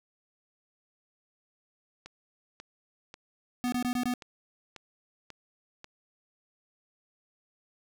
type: click train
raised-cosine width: 0.2 ms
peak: -27 dBFS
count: 8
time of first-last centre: 2.06-5.844 s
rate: 1.85 Hz
type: tone bursts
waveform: square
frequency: 246.9 Hz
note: B3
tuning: in tune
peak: -28 dBFS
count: 5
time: 3.64-4.138 s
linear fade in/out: 0 ms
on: 82 ms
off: 22 ms
effects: none